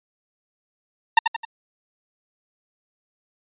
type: tone with echo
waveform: sawtooth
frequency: 912 Hz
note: A#5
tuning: 38 cents flat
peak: -5 dBFS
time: 1.17-1.19 s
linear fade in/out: 5 ms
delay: 87 ms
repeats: 3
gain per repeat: -7 dB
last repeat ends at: 1.451 s
effects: resampled to 8000 Hz